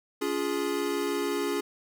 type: chord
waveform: square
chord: Db major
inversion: none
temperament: equal with one note detuned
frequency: 283.5 / 349.2 / 415.3 Hz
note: Db4 / F4 / Ab4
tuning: +39 / 0 / 0 cents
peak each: -33 / -33 / -31 dBFS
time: 0.21-1.61 s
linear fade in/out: 10 ms
effects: none